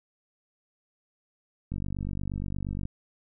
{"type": "click train", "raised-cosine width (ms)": 5, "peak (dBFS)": -21, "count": 56, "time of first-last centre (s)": [1.72, 2.854], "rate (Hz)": 48.5, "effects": []}